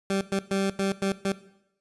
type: tone bursts at uneven times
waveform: 20% pulse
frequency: 195.1 Hz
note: G3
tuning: 8 cents flat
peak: -19 dBFS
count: 6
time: 0.1-0.21 / 0.32-0.39 / 0.51-0.7 / 0.79-0.92 / 1.02-1.12 / 1.25-1.32 s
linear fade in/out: 2 ms
effects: noise-tail reverb RT60 0.8 s tail -17 dB re dry + resampled to 24000 Hz